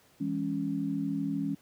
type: chord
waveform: sine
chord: C# minor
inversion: first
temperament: equal with one note detuned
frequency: 164.81 / 204.4 / 277.2 Hz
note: E3 / G#3 / C#4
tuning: 0 / -27 / 0 cents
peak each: -35 / -34 / -31 dBFS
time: 0.2-1.55 s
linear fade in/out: 10 ms
effects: pink hiss -62 dBFS RMS until 1.61 s + high-pass 100 Hz 12 dB/octave